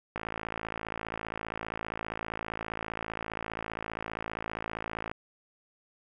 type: click train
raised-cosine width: 0.5 ms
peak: -19 dBFS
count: 274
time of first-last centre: 0.16-5.115 s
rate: 55.1 Hz
effects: none